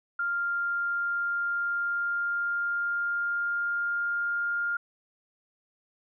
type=tone with pitch glide; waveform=sine; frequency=1396.9 to 1407.4 Hz; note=F6 to F6; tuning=0 to +13 cents; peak=-26 dBFS; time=0.19-4.77 s; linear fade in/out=5 ms; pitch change=+13 cents; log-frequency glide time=0.64-4.6 s; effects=none